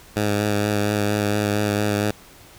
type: tone with vibrato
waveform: 10% pulse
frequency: 103.83 Hz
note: G#2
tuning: in tune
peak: -11 dBFS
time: 0.16-2.11 s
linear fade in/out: 5 ms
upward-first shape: sine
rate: 4.3 Hz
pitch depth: 23 cents each way
effects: pink hiss -47 dBFS RMS until 2.58 s